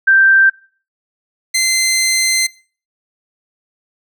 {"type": "tone pair in turn", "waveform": ["sine", "15% pulse"], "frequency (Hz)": [1568, 2070], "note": ["G6", "C7"], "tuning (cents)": [0, -19], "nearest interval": "perfect fourth", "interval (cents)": 481, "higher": "second", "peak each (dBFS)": [-6, -6], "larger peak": "neither", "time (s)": [[0.07, 0.5], [1.54, 2.47]], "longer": "second", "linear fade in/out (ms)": 10, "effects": ["noise-tail reverb RT60 0.4 s tail -21 dB re dry"]}